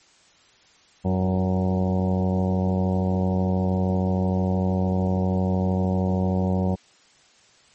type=harmonic tone with a mistuned harmonic; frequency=93 Hz; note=F#2; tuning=9 cents sharp; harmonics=1 / 2 / 3 / 4 / 5 / 6 / 7 / 8 / 9 / 10; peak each=-24 / -22 / -36 / -33 / -33 / -32 / -39 / -35 / -41 / -40 dBFS; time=1.04-6.76 s; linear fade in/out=20 ms; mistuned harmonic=4; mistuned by=-30 cents; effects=white hiss -56 dBFS RMS until 7.74 s + MP3 32 kbps